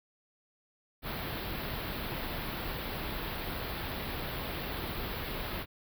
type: band-stop noise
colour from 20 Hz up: pink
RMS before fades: -37 dBFS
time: 1.02-5.66 s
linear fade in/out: 50 ms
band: 4500 to 12000 Hz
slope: 48 dB/octave
effects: none